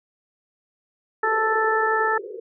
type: harmonic tone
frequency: 440 Hz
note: A4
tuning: in tune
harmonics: 1 / 2 / 3 / 4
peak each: -24 / -24 / -24 / -24 dBFS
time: 1.23-2.18 s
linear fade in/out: 5 ms
type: band-pass noise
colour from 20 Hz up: white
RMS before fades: -35 dBFS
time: 1.24-2.4 s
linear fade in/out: 5 ms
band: 370 to 490 Hz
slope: 96 dB/octave
effects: none